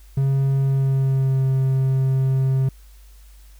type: tone with pitch glide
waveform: triangle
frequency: 136.1 to 132.91 Hz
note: C#3 to C3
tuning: -31 to +28 cents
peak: -14 dBFS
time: 0.17-2.69 s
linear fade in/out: 5 ms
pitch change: -41 cents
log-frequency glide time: 0.6-1.46 s
effects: added 50 Hz sine -43 dBFS peak until 3.59 s + white hiss -56 dBFS RMS until 3.59 s